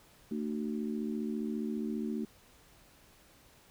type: harmonic tone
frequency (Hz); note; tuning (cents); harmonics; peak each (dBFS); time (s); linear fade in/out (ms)
74.8; D2; +32; 3 / 4 / 5; -34 / -39 / -41; 0.31-2.25; 5
effects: pink hiss -61 dBFS RMS until 3.7 s